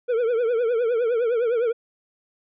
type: tone with vibrato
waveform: triangle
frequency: 470 Hz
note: A#4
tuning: 14 cents sharp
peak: -17 dBFS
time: 0.08-1.73 s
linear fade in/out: 20 ms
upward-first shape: triangle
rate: 9.8 Hz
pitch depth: 130 cents each way
effects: resampled to 8000 Hz